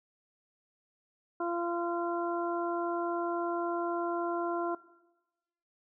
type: harmonic tone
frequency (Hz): 343.7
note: F4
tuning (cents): -28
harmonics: 1 / 2 / 3 / 4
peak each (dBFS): -33 / -36 / -38 / -39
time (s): 1.4-4.75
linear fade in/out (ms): 5
effects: noise-tail reverb RT60 1.0 s tail -17 dB re dry